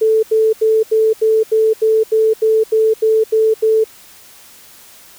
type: tone bursts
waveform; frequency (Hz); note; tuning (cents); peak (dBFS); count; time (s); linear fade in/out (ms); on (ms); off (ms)
sine; 440; A4; 0; -9; 13; 0.01-3.842; 10; 220; 81
effects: white hiss -42 dBFS RMS until 5.18 s